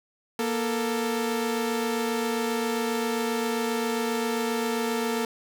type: tone pair together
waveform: sawtooth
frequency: 235.8 / 444.1 Hz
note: A#3 / A4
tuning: +20 / +16 cents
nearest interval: major seventh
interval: 1096 cents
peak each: -24 dBFS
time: 0.39-5.25 s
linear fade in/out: 2 ms
effects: none